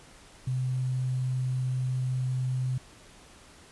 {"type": "tone with quantisation", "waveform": "sine", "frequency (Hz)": 128.2, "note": "C3", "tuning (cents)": -35, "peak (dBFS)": -26, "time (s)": [0.47, 2.78], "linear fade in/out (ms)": 5, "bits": 9, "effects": ["pink hiss -53 dBFS RMS until 3.71 s", "resampled to 24000 Hz"]}